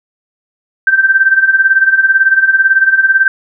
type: tone with tremolo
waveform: sine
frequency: 1561 Hz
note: G6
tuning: 8 cents flat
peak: -3 dBFS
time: 0.87-3.28 s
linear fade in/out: 2 ms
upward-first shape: sine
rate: 18 Hz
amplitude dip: 75%
effects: none